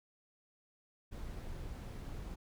brown noise, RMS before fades -44 dBFS, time 1.11-2.36 s, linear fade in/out 20 ms, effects none

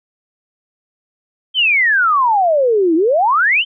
sine exponential two-way sweep, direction down then up, 3198 to 311.1 to 3198 Hz, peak -10 dBFS, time 1.54-3.65 s, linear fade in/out 50 ms, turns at 2.95 s, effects none

